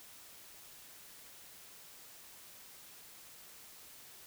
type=silence; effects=white hiss -55 dBFS RMS until 4.26 s